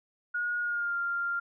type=tone with pitch glide; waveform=sine; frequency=1442 to 1393.7 Hz; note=F#6 to F6; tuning=-45 to -4 cents; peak=-28 dBFS; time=0.34-1.4 s; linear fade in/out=10 ms; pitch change=-59 cents; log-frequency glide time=0.6-0.96 s; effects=none